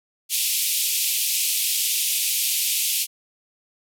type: band-pass noise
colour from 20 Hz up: white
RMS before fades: -23 dBFS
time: 0.29-3.07 s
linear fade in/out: 50 ms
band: 2400 to 15000 Hz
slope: 48 dB/octave
effects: none